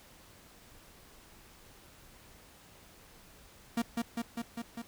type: tone with echo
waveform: 45% pulse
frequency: 233.1 Hz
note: A#3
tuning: in tune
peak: -28 dBFS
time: 3.77-3.82 s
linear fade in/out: 5 ms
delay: 200 ms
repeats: 5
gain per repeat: -2 dB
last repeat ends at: 4.82 s
effects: pink hiss -57 dBFS RMS until 4.87 s